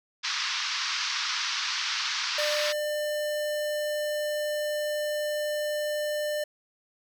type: band-pass noise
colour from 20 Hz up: white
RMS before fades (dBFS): -30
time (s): 0.23-2.73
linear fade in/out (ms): 20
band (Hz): 1000 to 5700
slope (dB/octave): 48
type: tone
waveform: square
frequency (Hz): 598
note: D5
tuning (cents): +31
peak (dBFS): -28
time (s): 2.38-6.44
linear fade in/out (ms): 5
effects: none